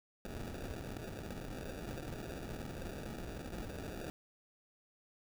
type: noise with sample-and-hold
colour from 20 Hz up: pink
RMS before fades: -44 dBFS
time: 0.25-4.1 s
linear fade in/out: 0 ms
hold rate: 1050 Hz
effects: none